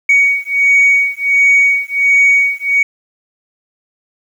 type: beating tone pair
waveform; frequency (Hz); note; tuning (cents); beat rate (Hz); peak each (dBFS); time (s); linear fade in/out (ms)
sine; 2243 / 2244.4; C#7 / C#7; +20 / +21; 1.4; -10; 0.09-2.83; 5
effects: tanh soft clip ceiling -3 dBFS + 7-bit